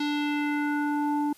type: tone with low-pass filter sweep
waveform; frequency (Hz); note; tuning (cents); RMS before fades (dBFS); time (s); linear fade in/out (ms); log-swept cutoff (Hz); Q
square; 293.7; D4; 0; -27; 0-1.33; 5; 4200 to 710; 2.3
effects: white hiss -56 dBFS RMS until 1.37 s + resampled to 32000 Hz